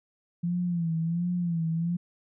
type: tone with vibrato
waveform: sine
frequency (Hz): 170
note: F3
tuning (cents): -46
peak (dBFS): -25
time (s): 0.43-1.97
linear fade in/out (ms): 10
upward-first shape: sine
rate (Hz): 1.4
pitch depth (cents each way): 79
effects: none